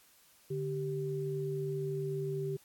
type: tone pair together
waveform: sine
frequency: 146.08 / 390 Hz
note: D3 / G4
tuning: -9 / -9 cents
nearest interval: octave + perfect fourth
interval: 1700 cents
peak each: -36 / -35 dBFS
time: 0.5-2.57 s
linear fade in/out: 10 ms
effects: white hiss -63 dBFS RMS until 2.64 s + AAC 64 kbps